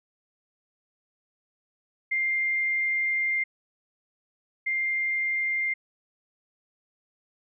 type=tone pair in turn; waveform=sine; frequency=2104 / 2104 Hz; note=C7 / C7; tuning=+9 / +9 cents; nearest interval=unison; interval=0 cents; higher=neither; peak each=-23 / -24 dBFS; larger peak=first; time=2.11-3.44 / 4.66-5.74 s; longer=first; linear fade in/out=10 ms; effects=none